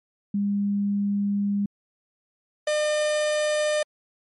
sine / 45% pulse tone pair in turn, 202.1 / 604 Hz, G#3 / D5, -47 / +48 cents, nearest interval octave + perfect fifth, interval 1895 cents, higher second, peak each -21 dBFS, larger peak neither, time 0.34-1.66 / 2.67-3.83 s, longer first, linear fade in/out 5 ms, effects MP3 48 kbps

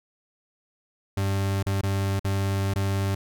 40% pulse tone with dropouts, 98 Hz, G2, in tune, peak -22 dBFS, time 1.17-3.15 s, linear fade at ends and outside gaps 5 ms, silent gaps 1.629-1.664 / 1.813-1.833 / 2.195-2.245 / 2.738-2.758 s, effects none

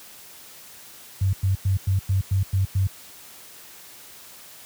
sine tone bursts, 96.2 Hz, G2, 32 cents flat, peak -17 dBFS, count 8, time 1.21-2.87 s, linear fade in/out 5 ms, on 120 ms, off 100 ms, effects white hiss -45 dBFS RMS until 4.65 s + high-pass 60 Hz 12 dB/octave

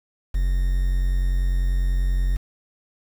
triangle tone with quantisation, 45.16 Hz, F#1, 41 cents flat, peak -16 dBFS, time 0.34-2.37 s, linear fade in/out 10 ms, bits 7, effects none

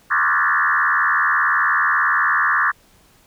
sine tone with frequency modulation, 1441 Hz, F#6, 46 cents flat, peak -14 dBFS, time 0.1-2.72 s, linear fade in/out 20 ms, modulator 78.3 Hz, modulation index 4.8, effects pink hiss -54 dBFS RMS until 3.26 s

